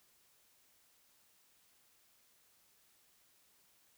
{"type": "silence", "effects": ["white hiss -70 dBFS RMS until 3.97 s"]}